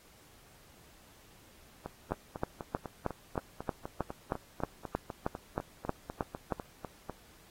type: two click trains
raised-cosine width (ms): 1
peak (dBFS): -16 / -24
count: 15 / 22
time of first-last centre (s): 2.12-6.523 / 1.86-7.097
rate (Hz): 3.18 / 4.01
effects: pink hiss -60 dBFS RMS until 7.5 s + AAC 48 kbps